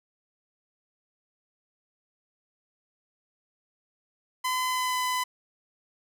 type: tone with pitch glide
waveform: sawtooth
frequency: 1017 to 1006.5 Hz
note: C6 to B5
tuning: -50 to +33 cents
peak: -22 dBFS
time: 4.44-5.24 s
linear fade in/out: 10 ms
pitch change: -17 cents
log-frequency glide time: 4.68-4.98 s
effects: none